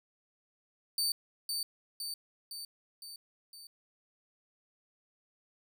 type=tone with echo; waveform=sawtooth; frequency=4576 Hz; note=D8; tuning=46 cents flat; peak=-26 dBFS; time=0.98-1.12 s; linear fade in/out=2 ms; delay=510 ms; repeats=5; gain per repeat=-4 dB; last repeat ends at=3.67 s; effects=none